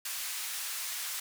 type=band-pass noise; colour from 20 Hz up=white; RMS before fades=-37 dBFS; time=0.05-1.2 s; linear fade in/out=5 ms; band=1200 to 15000 Hz; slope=12 dB/octave; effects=none